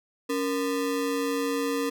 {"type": "ring-modulated tone", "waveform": "square", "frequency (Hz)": 373.2, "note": "F#4", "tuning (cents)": 15, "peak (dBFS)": -23, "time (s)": [0.29, 1.9], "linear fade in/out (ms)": 10, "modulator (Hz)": 94.1, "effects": []}